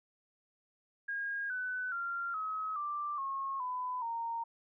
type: tone with pitch steps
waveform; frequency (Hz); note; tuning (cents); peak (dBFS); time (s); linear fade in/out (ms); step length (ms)
sine; 1628 / 1501.5 / 1384.9 / 1277.3 / 1178.1 / 1086.6 / 1002.2 / 924.3; G#6 / F#6 / F6 / D#6 / D6 / C#6 / B5 / A#5; -35 / +25 / -15 / +45 / +5 / -35 / +25 / -15; -34; 1.08-4.44; 10; 420
effects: none